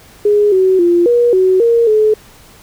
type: tone with pitch steps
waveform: sine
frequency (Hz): 414.6 / 376.1 / 346.6 / 479 / 373.8 / 466 / 429.8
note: G#4 / F#4 / F4 / A#4 / F#4 / A#4 / A4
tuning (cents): -3 / +28 / -13 / +47 / +18 / -1 / -41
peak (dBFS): -7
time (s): 0.25-2.14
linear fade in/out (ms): 5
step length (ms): 270
effects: pink hiss -42 dBFS RMS until 2.62 s